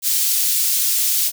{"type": "high-pass noise", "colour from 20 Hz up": "white", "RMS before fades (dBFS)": -18, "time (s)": [0.02, 1.32], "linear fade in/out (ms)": 50, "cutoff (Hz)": 4100, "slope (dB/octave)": 12, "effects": []}